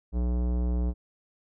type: tone with tanh clipping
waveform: sine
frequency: 60.5 Hz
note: B1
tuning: 35 cents flat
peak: -26 dBFS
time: 0.12-0.94 s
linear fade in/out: 50 ms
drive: 18 dB
effects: none